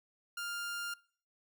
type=tone; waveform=sawtooth; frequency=1400 Hz; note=F6; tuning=4 cents sharp; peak=-34 dBFS; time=0.37-0.94 s; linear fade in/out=5 ms; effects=noise-tail reverb RT60 0.5 s tail -22 dB re dry